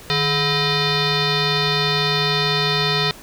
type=tone with frequency modulation; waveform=sine; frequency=1878 Hz; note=A#6; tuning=12 cents sharp; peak=-16 dBFS; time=0.1-3.11 s; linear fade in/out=0 ms; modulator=575 Hz; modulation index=4.6; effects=pink hiss -41 dBFS RMS until 3.22 s